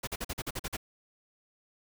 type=noise bursts; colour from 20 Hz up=pink; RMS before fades=-35 dBFS; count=9; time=0.03-0.769 s; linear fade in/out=10 ms; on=43 ms; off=44 ms; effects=none